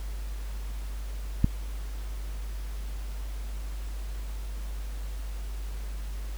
click, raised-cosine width 5 ms, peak -8 dBFS, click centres 1.444 s, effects added 50 Hz sine -32 dBFS peak until 6.37 s + pink hiss -49 dBFS RMS until 6.37 s

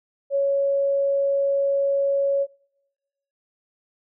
sine tone, 556 Hz, C#5, 5 cents sharp, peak -18 dBFS, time 0.3-2.47 s, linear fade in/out 50 ms, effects noise-tail reverb RT60 1.0 s tail -26 dB re dry

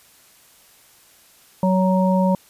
harmonic tone, 186.8 Hz, F#3, 17 cents sharp, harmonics 1 / 3 / 5, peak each -16 / -21 / -23 dBFS, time 1.63-2.35 s, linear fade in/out 2 ms, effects white hiss -52 dBFS RMS until 2.49 s + resampled to 32000 Hz

